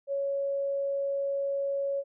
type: tone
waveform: sine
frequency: 556 Hz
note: C#5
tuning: 5 cents sharp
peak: -27 dBFS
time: 0.07-2.04 s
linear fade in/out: 50 ms
effects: none